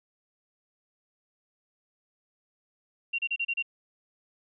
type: tone bursts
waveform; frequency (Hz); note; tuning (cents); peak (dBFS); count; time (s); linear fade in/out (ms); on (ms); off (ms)
sine; 2758; F7; -22; -26; 6; 3.13-3.626; 10; 56; 32
effects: none